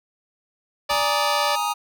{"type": "chord", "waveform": "square", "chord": "Ab suspended second", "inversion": "none", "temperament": "just", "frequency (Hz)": [830.6, 934.4, 1245.9], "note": ["Ab5", "Bb5", "Eb6"], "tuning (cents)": [0, 4, 2], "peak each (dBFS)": -27, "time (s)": [0.89, 1.74], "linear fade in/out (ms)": 20}
{"type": "harmonic tone", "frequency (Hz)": 584, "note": "D5", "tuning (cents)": -10, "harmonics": [1, 2, 3, 4, 5, 6, 7, 8, 9], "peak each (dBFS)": [-26, -29, -31, -32, -33, -34, -34, -35, -36], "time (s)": [0.89, 1.56], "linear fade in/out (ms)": 10}
{"type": "noise with exponential decay", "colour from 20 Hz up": "pink", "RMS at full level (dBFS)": -37, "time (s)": [0.9, 1.41], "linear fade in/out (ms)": 5, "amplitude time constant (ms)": 110}
{"effects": []}